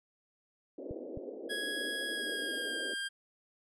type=band-pass noise; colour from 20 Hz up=white; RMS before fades=-43 dBFS; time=0.78-2.94 s; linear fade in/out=5 ms; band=260 to 560 Hz; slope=48 dB/octave
type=clicks; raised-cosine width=5 ms; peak=-30 dBFS; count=2; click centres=0.91 / 1.174 s
type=tone with pitch glide; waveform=25% pulse; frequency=1661.2 to 1601.8 Hz; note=G#6 to G6; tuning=0 to +37 cents; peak=-31 dBFS; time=1.49-3.09 s; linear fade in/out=20 ms; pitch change=-63 cents; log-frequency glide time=2.11-2.77 s
effects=low-pass 11000 Hz 12 dB/octave